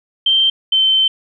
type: tone pair in turn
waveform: sine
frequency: 3136 / 3091 Hz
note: G7 / G7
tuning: 0 / -25 cents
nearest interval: unison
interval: 25 cents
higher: first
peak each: -10 / -10 dBFS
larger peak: neither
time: 0.26-0.5 / 0.72-1.08 s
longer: second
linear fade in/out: 5 ms
effects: none